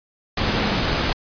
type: tone in noise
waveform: sine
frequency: 210.2 Hz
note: G#3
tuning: 21 cents sharp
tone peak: -29 dBFS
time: 0.4-0.74 s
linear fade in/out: 5 ms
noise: pink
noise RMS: -21 dBFS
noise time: 0.37-1.13 s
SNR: -11 dB
effects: resampled to 11025 Hz